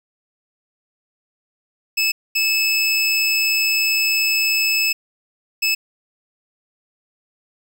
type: tone bursts at uneven times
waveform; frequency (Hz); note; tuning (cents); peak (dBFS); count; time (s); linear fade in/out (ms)
25% pulse; 2607; E7; -20; -12; 3; 1.97-2.12 / 2.35-4.93 / 5.62-5.75; 10
effects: none